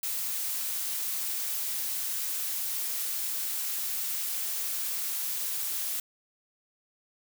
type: noise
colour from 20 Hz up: blue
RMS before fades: -32 dBFS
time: 0.03-6 s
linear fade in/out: 2 ms
effects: none